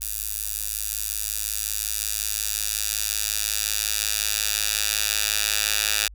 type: tone with high-pass filter sweep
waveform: 10% pulse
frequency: 105.5 Hz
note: G#2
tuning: 28 cents sharp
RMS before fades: -26 dBFS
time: 0.01-6.08 s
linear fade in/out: 5 ms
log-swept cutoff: 10000 to 3000 Hz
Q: 0.72
effects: added 50 Hz sine -41 dBFS peak until 6.14 s